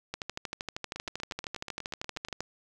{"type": "two click trains", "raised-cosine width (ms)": 0.2, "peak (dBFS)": [-17, -21], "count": [30, 13], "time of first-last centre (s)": [[0.14, 2.406], [0.96, 2.406]], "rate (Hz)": [12.8, 8.3], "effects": []}